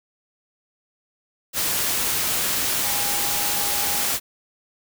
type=tone in noise; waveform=sine; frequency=816 Hz; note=G#5; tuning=31 cents flat; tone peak=-33 dBFS; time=2.82-4.08 s; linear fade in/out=50 ms; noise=white; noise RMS=-23 dBFS; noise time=1.53-4.2 s; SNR=-13 dB; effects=none